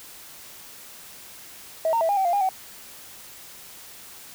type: tone with pitch steps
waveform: sine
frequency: 643 / 918 / 655 / 810 / 769 / 696 / 809 / 757 Hz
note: E5 / A#5 / E5 / G#5 / G5 / F5 / G#5 / F#5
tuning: -43 / -27 / -11 / -43 / -33 / -6 / -46 / +39 cents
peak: -18 dBFS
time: 1.85-2.49 s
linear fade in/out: 2 ms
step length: 80 ms
effects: tanh soft clip ceiling -15 dBFS + white hiss -44 dBFS RMS until 4.34 s